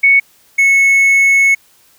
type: tone pair in turn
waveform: sine / triangle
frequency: 2217 / 2199 Hz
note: C#7 / C#7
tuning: 0 / -14 cents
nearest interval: unison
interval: 14 cents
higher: first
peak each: -5 dBFS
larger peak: neither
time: 0.03-0.2 / 0.58-1.55 s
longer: second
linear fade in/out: 10 ms
effects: white hiss -50 dBFS RMS until 1.98 s